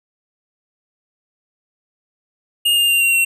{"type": "tone with pitch steps", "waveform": "square", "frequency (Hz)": [2837, 2809, 2782, 2755, 2728], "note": ["F7", "F7", "F7", "F7", "F7"], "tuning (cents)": [27, 9, -7, -24, -41], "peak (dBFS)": -13, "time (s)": [2.65, 3.25], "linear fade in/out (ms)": 10, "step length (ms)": 120, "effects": []}